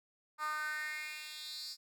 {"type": "tone with high-pass filter sweep", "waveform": "10% pulse", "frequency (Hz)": 304.6, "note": "D#4", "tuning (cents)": -37, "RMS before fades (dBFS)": -41, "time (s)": [0.38, 1.77], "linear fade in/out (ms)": 50, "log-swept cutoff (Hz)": [1100, 5100], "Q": 4.7, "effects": []}